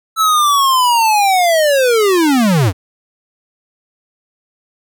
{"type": "linear sweep", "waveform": "square", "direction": "down", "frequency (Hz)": [1321, 81.4], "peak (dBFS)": -10, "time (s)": [0.16, 2.73], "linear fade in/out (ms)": 50, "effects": []}